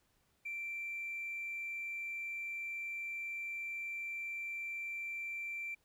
sine tone with hard clipping, 2349 Hz, D7, in tune, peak -39 dBFS, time 0.45-5.75 s, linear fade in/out 10 ms, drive 1 dB, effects pink hiss -75 dBFS RMS until 5.84 s

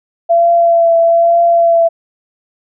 sine tone with vibrato, 676 Hz, E5, 43 cents sharp, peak -6 dBFS, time 0.29-1.89 s, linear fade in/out 20 ms, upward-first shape triangle, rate 1.1 Hz, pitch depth 23 cents each way, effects none

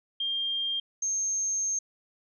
sine tone pair in turn, 3200 / 6400 Hz, G7 / G8, +35 / +35 cents, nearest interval octave, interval 1200 cents, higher second, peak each -27 / -26 dBFS, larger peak second, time 0.2-0.8 / 1.02-1.79 s, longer second, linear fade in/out 5 ms, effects none

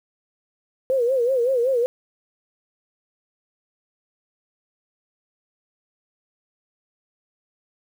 sine tone with vibrato, 502 Hz, B4, 28 cents sharp, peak -17 dBFS, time 0.9-1.86 s, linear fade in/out 0 ms, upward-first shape sine, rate 5.3 Hz, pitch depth 130 cents each way, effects 8-bit

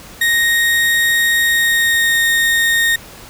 35% pulse tone with pitch glide, 1864.7 to 1849.7 Hz, A#6 to A#6, 0 to -14 cents, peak -10 dBFS, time 0.21-2.96 s, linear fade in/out 5 ms, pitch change -14 cents, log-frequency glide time 1.41-2.22 s, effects pink hiss -37 dBFS RMS until 3.29 s

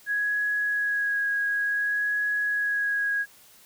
sine tone with vibrato, 1661.2 Hz, G#6, in tune, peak -23 dBFS, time 0.06-3.26 s, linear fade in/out 50 ms, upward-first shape sine, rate 0.56 Hz, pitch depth 14 cents each way, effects white hiss -54 dBFS RMS until 3.65 s

